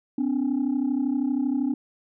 sine tone pair together, 254.1 / 286.8 Hz, B3 / D4, +49 / -41 cents, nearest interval major second, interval 210 cents, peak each -23 dBFS, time 0.18-1.74 s, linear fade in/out 5 ms, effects tanh soft clip ceiling -18 dBFS

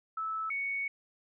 sine tone pair in turn, 1308 / 2224 Hz, E6 / C#7, -14 / +5 cents, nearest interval major sixth, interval 919 cents, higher second, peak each -32 / -31 dBFS, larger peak second, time 0.17-0.5 / 0.5-0.88 s, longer second, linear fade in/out 5 ms, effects none

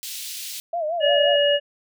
pink high-pass noise, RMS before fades -33 dBFS, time 0.03-0.6 s, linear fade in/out 0 ms, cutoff 2900 Hz, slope 24 dB/octave
sine tone with vibrato, 650 Hz, E5, 24 cents flat, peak -22 dBFS, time 0.73-1.36 s, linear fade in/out 5 ms, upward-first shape sine, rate 5.7 Hz, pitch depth 130 cents each way
harmonic tone, 576 Hz, D5, 34 cents flat, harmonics 1 / 3 / 5, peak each -17 / -27 / -21 dBFS, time 1-1.6 s, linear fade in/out 50 ms
effects none

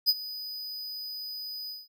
square tone with ADSR envelope, 4978 Hz, D#8, in tune, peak -18 dBFS, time 0.06-1.88 s, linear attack 31 ms, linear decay 41 ms, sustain -18 dB, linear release 190 ms, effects none

